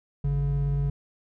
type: tone pair together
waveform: triangle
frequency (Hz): 52.84 / 141.4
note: G#1 / C#3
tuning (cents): +31 / +35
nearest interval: octave + perfect fourth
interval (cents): 1704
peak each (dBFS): -26 / -22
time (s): 0.24-0.9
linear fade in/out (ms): 5
effects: none